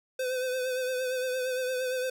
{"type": "tone with vibrato", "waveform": "square", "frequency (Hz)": 510, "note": "C5", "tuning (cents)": -44, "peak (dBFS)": -29, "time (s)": [0.19, 2.1], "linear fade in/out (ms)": 5, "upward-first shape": "triangle", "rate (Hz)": 8.7, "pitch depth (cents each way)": 43, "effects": []}